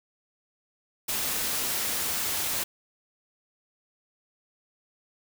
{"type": "noise", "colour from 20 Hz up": "white", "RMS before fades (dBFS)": -29, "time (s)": [1.08, 2.64], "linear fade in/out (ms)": 10, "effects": []}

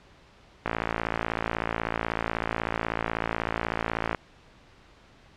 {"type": "click train", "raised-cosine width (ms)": 0.5, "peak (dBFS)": -11, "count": 197, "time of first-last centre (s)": [0.66, 4.148], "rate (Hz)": 56.2, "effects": ["pink hiss -55 dBFS RMS until 5.36 s", "low-pass 4000 Hz 12 dB/octave"]}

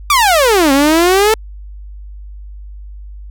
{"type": "exponential two-way sweep", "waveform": "sawtooth", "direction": "down then up", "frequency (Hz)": [1215, 267, 447.6], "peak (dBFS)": -4, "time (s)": [0.1, 1.34], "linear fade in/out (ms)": 2, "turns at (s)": 0.72, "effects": ["added 50 Hz sine -28 dBFS peak until 3.3 s"]}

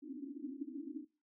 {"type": "band-pass noise", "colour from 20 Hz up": "pink", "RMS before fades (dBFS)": -45, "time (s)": [0.02, 1.05], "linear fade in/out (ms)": 20, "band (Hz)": [260, 320], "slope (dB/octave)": 96, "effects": ["noise-tail reverb RT60 0.3 s tail -18 dB re dry"]}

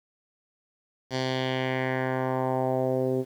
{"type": "tone with low-pass filter sweep", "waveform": "10% pulse", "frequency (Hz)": 129.9, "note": "C3", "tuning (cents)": -12, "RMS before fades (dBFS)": -27, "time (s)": [1.1, 3.25], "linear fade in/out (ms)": 50, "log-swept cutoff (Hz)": [5100, 380], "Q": 2.2, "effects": ["9-bit"]}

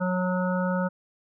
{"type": "harmonic tone", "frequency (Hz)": 182.6, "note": "F#3", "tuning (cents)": -23, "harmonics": [1, 3, 5, 7, 8], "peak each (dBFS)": [-25, -29, -34, -35, -35], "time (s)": [0, 0.89], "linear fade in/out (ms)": 20, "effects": []}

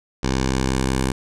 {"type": "tone with low-pass filter sweep", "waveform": "10% pulse", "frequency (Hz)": 65.41, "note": "C2", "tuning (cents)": 0, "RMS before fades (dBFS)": -21, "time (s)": [0.23, 1.12], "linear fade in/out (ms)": 5, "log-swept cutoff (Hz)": [6200, 9300], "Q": 1.7, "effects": []}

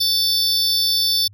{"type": "tone cluster", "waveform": "square", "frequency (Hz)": [3543, 4535, 5280], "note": ["A7", "C#8", "E8"], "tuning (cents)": [11, 39, 2], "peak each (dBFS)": -21, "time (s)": [0, 1.28], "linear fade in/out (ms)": 10, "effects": ["added 101 Hz sine -43 dBFS peak until 1.33 s"]}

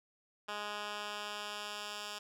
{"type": "tone with band-pass filter sweep", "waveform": "10% pulse", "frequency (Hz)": 207.7, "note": "G#3", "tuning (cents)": 0, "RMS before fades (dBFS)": -42, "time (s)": [0.48, 2.19], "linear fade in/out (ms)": 10, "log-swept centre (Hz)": [2100, 4300], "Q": 0.76, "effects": []}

